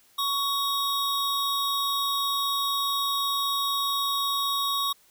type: tone pair together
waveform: square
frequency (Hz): 1117 / 3757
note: C#6 / A#7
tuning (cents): +13 / +13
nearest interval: octave + major sixth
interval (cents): 2100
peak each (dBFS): -28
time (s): 0.18-4.93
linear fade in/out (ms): 10
effects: white hiss -60 dBFS RMS until 5.1 s